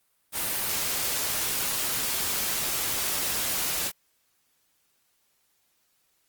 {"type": "noise", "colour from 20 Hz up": "white", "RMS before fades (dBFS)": -28, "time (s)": [0.32, 3.92], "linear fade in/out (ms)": 50, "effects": ["white hiss -70 dBFS RMS until 6.28 s", "Opus 32 kbps"]}